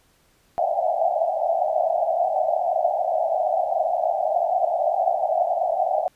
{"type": "band-pass noise", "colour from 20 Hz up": "pink", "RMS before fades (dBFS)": -22, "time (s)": [0.58, 6.08], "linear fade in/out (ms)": 0, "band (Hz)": [620, 770], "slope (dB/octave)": 96, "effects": ["pink hiss -61 dBFS RMS until 6.15 s", "resampled to 32000 Hz"]}